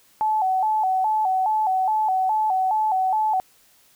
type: tone with vibrato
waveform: sine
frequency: 807 Hz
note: G#5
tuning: 50 cents flat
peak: -18 dBFS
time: 0.21-3.4 s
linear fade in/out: 0 ms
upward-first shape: square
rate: 2.4 Hz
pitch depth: 120 cents each way
effects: white hiss -57 dBFS RMS until 3.95 s